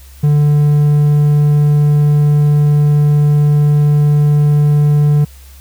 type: tone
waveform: triangle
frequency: 147.4 Hz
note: D3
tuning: 7 cents sharp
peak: -5 dBFS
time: 0.23-5.25 s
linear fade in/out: 10 ms
effects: added 67 Hz sine -35 dBFS peak until 5.6 s + white hiss -44 dBFS RMS until 5.6 s